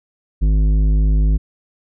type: tone with tanh clipping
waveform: triangle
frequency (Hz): 51.91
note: G#1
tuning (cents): 0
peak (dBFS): -13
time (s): 0.41-1.38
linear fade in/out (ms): 20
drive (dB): 15
effects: none